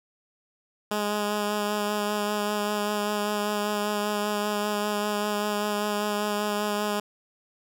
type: tone with vibrato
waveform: 10% pulse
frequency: 208 Hz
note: G#3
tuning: 3 cents sharp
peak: -17 dBFS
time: 0.91-7 s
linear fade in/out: 5 ms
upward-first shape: sine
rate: 5.1 Hz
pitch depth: 16 cents each way
effects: none